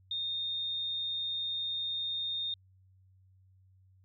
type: tone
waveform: sine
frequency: 3665 Hz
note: A#7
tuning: 30 cents flat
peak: -32 dBFS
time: 0.11-2.54 s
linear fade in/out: 2 ms
effects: added 94 Hz sine -60 dBFS peak until 4.04 s